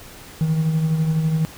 triangle tone with tremolo, 158.9 Hz, D#3, 37 cents sharp, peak -12 dBFS, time 0.41-1.45 s, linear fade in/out 0 ms, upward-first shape sine, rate 12 Hz, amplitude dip 50%, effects tanh soft clip ceiling -10 dBFS + pink hiss -41 dBFS RMS until 1.57 s

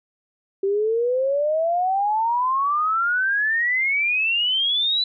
sine exponential sweep, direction up, 385.6 to 4009 Hz, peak -18 dBFS, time 0.63-5.04 s, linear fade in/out 5 ms, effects none

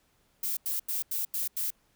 violet noise bursts, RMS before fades -31 dBFS, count 6, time 0.43-1.705 s, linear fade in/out 5 ms, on 140 ms, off 87 ms, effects pink hiss -69 dBFS RMS until 1.95 s

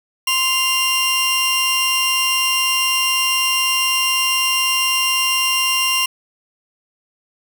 sawtooth tone pair together, 1046 / 2792 Hz, C6 / F7, -1 / -1 cents, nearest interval octave + perfect fourth, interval 1700 cents, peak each -18 / -13 dBFS, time 0.27-6.06 s, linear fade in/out 5 ms, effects none

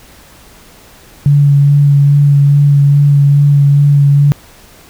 sine tone with vibrato, 142.7 Hz, D3, 49 cents flat, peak -4 dBFS, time 1.26-4.32 s, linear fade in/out 0 ms, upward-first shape sine, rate 2.4 Hz, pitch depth 15 cents each way, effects pink hiss -40 dBFS RMS until 4.89 s

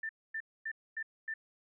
sine tone bursts, 1781 Hz, A6, 21 cents sharp, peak -35 dBFS, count 5, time 0.03-1.34 s, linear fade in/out 5 ms, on 62 ms, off 250 ms, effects none

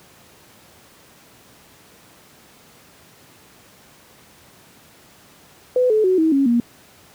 sine tone with pitch steps, 502 / 432 / 371.8 / 319.9 / 275.3 / 236.9 Hz, B4 / A4 / F#4 / D#4 / C#4 / A#3, +28 / -32 / +8 / +48 / -12 / +28 cents, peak -13 dBFS, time 5.76-6.6 s, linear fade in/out 2 ms, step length 140 ms, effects pink hiss -49 dBFS RMS until 7.14 s + high-pass 100 Hz 12 dB/octave

